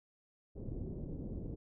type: low-pass noise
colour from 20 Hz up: pink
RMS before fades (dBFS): -42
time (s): 0.55-1.56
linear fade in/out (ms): 20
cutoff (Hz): 420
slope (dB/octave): 24
effects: none